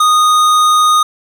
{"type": "tone with tanh clipping", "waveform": "sine", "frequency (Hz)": 1237, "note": "D#6", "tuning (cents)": -10, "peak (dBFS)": -9, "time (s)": [0, 1.03], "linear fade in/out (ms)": 5, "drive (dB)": 18, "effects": []}